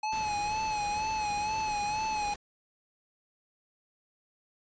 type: tone with vibrato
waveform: square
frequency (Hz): 849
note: G#5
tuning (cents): +38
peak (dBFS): -30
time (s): 0.03-2.34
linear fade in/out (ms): 5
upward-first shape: sine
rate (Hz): 2.1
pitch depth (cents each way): 51
type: noise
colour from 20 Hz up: pink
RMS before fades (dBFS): -43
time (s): 0.12-2.36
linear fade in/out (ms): 5
effects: resampled to 16000 Hz